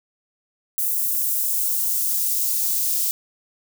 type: noise with high-pass filter sweep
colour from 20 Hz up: blue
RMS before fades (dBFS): -22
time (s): 0.78-3.11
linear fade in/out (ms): 0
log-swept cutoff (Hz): 9300 to 4800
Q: 0.77
effects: none